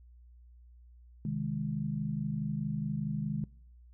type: chord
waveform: sine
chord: Ab major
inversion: first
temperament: equal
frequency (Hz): 130.81 / 155.56 / 207.7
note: C3 / Eb3 / Ab3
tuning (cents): 0 / 0 / 0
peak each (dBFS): -38 / -34 / -35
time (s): 1.25-3.44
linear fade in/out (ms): 2
effects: noise-tail reverb RT60 0.6 s tail -23 dB re dry + added 60 Hz sine -53 dBFS peak until 3.93 s